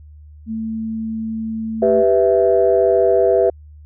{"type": "tone", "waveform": "sine", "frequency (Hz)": 222.3, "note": "A3", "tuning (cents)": 18, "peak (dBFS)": -21, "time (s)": [0.46, 2.04], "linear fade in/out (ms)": 50}
{"type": "chord", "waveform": "sine", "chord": "E minor", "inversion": "first", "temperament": "equal", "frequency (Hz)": [392, 493.9, 659.3], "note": ["G4", "B4", "E5"], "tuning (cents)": [0, 0, 0], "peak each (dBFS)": -15, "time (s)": [1.82, 3.5], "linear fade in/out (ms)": 5}
{"effects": ["tanh soft clip ceiling -2 dBFS", "added 75 Hz sine -38 dBFS peak until 3.85 s"]}